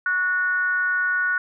sine tone with frequency modulation, 1467 Hz, F#6, 15 cents flat, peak -19 dBFS, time 0.06-1.38 s, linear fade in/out 2 ms, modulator 349 Hz, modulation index 0.45, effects none

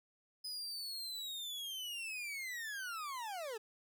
40% pulse linear sweep, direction down, 5040 to 413.2 Hz, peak -40 dBFS, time 0.44-3.58 s, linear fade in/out 10 ms, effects none

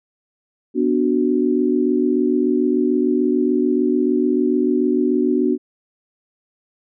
sine chord, B minor, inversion none, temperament equal, 246.9 / 293.7 / 370 Hz, B3 / D4 / F#4, 0 / 0 / 0 cents, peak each -19 dBFS, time 0.74-5.58 s, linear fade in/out 50 ms, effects none

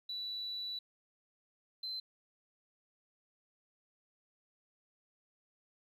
sine tone pair in turn, 3951 / 4076 Hz, B7 / C8, 0 / -46 cents, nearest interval minor second, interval 54 cents, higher second, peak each -37 / -37 dBFS, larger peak neither, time 0.09-0.79 / 1.83-2 s, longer first, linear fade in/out 5 ms, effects tanh soft clip ceiling -33 dBFS + 12-bit

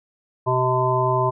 harmonic tone with a mistuned harmonic, 127.8 Hz, C3, 40 cents flat, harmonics 1 / 3 / 5 / 7 / 8, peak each -23 / -24 / -24 / -25 / -22 dBFS, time 0.46-1.31 s, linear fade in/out 20 ms, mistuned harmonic 1, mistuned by -20 cents, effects none

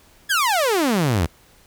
sawtooth exponential sweep, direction down, 1733 to 73.4 Hz, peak -13 dBFS, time 0.29-1.27 s, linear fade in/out 20 ms, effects pink hiss -53 dBFS RMS until 1.66 s

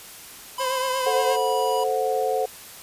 square tone with pitch glide, 1000 to 974.9 Hz, B5 to B5, +21 to -23 cents, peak -27 dBFS, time 0.58-1.84 s, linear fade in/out 5 ms, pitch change -44 cents, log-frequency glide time 0.96-1.36 s
sawtooth tone with vibrato, 523.3 Hz, C5, in tune, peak -21 dBFS, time 0.59-1.37 s, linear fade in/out 20 ms, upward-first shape triangle, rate 8.5 Hz, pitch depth 49 cents each way
sine chord, F# diminished, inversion first, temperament equal with one note detuned, 440 / 523.3 / 734 Hz, A4 / C5 / F#5, 0 / 0 / -14 cents, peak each -25 dBFS, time 1.06-2.46 s, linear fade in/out 10 ms
effects white hiss -42 dBFS RMS until 2.82 s + resampled to 32000 Hz

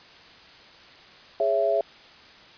sine chord, C# minor, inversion second, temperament just, 415.8 / 554.4 / 665.2 Hz, G#4 / C#5 / E5, +2 / 0 / +16 cents, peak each -27 / -26 / -22 dBFS, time 1.4-1.81 s, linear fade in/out 2 ms, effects white hiss -49 dBFS RMS until 2.57 s + resampled to 11025 Hz

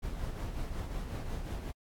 brown noise with tremolo, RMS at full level -35 dBFS, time 0.02-1.72 s, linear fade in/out 20 ms, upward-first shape triangle, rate 5.5 Hz, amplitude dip 50%, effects AAC 64 kbps

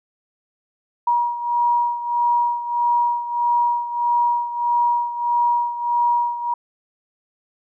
sine beating tone pair, 955 / 956.6 Hz, A#5 / A#5, +42 / +44 cents, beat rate 1.6 Hz, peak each -18 / -23 dBFS, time 1.07-6.54 s, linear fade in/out 5 ms, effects none

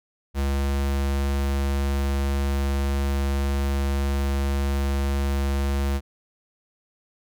square tone, 69.3 Hz, C#2, in tune, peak -22 dBFS, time 0.34-6.01 s, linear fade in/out 50 ms, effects none

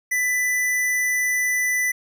square tone, 1991 Hz, B6, 14 cents sharp, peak -20 dBFS, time 0.11-1.92 s, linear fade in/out 10 ms, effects none

